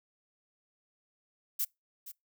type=noise with echo; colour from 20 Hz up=violet; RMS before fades=-31 dBFS; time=1.59-1.65 s; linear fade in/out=10 ms; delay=470 ms; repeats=1; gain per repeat=-14 dB; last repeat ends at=2.12 s; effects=noise-tail reverb RT60 0.2 s tail -26 dB re dry